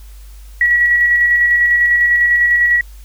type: tone with tremolo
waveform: sine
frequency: 1927 Hz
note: B6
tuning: 43 cents flat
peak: -8 dBFS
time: 0.61-2.81 s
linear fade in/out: 2 ms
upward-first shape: square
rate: 10 Hz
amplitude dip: 25%
effects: added 50 Hz sine -33 dBFS peak until 3.04 s + white hiss -48 dBFS RMS until 3.04 s